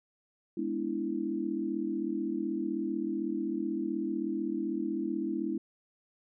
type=chord; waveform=sine; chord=E dominant seventh; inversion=first; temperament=equal; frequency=207.7 / 246.9 / 293.7 / 329.6 Hz; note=G#3 / B3 / D4 / E4; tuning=0 / 0 / 0 / 0 cents; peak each=-37 / -38 / -36 / -33 dBFS; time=0.57-5.58 s; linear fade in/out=5 ms; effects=none